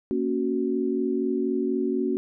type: chord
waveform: sine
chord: F# major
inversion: first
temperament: equal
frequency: 233.1 / 277.2 / 370 Hz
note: A#3 / C#4 / F#4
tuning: 0 / 0 / 0 cents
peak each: -28 / -27 / -26 dBFS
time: 0.11-2.17 s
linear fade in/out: 0 ms
effects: none